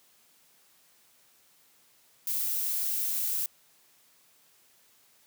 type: noise with high-pass filter sweep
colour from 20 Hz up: violet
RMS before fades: -30 dBFS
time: 2.27-3.46 s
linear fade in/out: 2 ms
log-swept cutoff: 430 to 1000 Hz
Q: 0.85
effects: white hiss -63 dBFS RMS until 5.26 s + high-pass 100 Hz 12 dB/octave